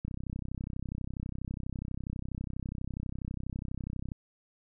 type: click train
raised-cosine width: 5 ms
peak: -24 dBFS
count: 132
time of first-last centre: 0.05-4.118 s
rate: 32.2 Hz
effects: none